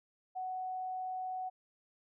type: tone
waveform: sine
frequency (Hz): 744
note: F#5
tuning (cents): +9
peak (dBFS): -36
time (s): 0.35-1.5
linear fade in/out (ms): 20
effects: none